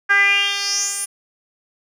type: tone with band-pass filter sweep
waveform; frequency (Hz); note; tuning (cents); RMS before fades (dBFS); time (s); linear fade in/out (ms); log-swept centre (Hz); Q
10% pulse; 400; G4; +35; -18; 0.09-1.06; 20; 1600 to 10000; 5.4
effects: none